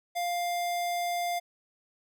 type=tone; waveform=square; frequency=700 Hz; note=F5; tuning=4 cents sharp; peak=-29 dBFS; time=0.15-1.4 s; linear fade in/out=20 ms; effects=none